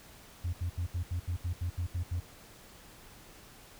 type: tone bursts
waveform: sine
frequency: 87.31 Hz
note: F2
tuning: in tune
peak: -28 dBFS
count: 11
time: 0.44-2.202 s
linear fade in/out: 10 ms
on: 92 ms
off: 75 ms
effects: tanh soft clip ceiling -28 dBFS + pink hiss -54 dBFS RMS until 3.79 s